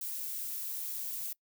violet noise, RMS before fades -38 dBFS, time 0.01-1.33 s, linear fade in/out 5 ms, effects noise-tail reverb RT60 0.1 s tail -23 dB re dry

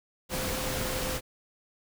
sine tone in noise, 517 Hz, C5, 21 cents flat, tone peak -37 dBFS, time 0.29-1.21 s, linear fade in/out 50 ms, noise pink, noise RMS -32 dBFS, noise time 0.29-1.21 s, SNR -8 dB, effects none

